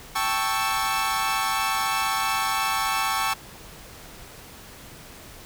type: chord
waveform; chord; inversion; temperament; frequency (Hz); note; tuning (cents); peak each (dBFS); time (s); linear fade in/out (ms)
sawtooth; A dominant seventh; third; equal; 784 / 880 / 1108.7 / 1318.5; G5 / A5 / C#6 / E6; 0 / 0 / 0 / 0; -26 / -25 / -23 / -25; 0.15-3.34; 10
effects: pink hiss -44 dBFS RMS until 5.45 s